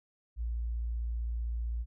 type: tone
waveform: sine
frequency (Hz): 57.8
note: A#1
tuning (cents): -14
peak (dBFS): -31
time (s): 0.36-1.86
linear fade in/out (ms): 50
effects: none